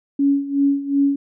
sine tone with tremolo, 280 Hz, C#4, 18 cents sharp, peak -12 dBFS, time 0.19-1.16 s, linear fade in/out 5 ms, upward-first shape sine, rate 2.7 Hz, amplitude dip 80%, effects none

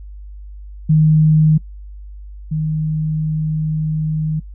sine tone pair in turn, 155.56 / 155.56 Hz, D#3 / D#3, 0 / 0 cents, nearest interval unison, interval 0 cents, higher neither, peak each -8 / -16 dBFS, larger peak first, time 0.89-1.58 / 2.51-4.4 s, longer second, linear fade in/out 10 ms, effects noise-tail reverb RT60 0.1 s tail -25 dB re dry + added 50 Hz sine -31 dBFS peak until 4.54 s

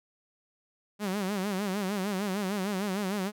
sawtooth tone with vibrato, 196.9 Hz, G3, 8 cents sharp, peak -25 dBFS, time 0.99-3.32 s, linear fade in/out 50 ms, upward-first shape sine, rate 6.6 Hz, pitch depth 120 cents each way, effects none

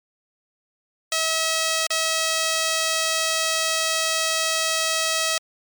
5% pulse tone with dropouts, 644 Hz, E5, 41 cents flat, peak -9 dBFS, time 1.12-5.38 s, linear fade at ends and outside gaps 2 ms, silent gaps 1.868-1.904 s, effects MP3 96 kbps

